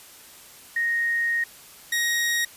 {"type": "tone pair in turn", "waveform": ["sine", "sawtooth"], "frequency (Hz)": [1864.7, 1882], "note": ["A#6", "A#6"], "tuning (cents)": [0, 16], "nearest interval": "unison", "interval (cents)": 16, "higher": "second", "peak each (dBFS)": [-21, -18], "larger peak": "second", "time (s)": [[0.76, 1.44], [1.92, 2.45]], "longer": "first", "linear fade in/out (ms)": 5, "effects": ["white hiss -47 dBFS RMS until 2.56 s", "resampled to 32000 Hz"]}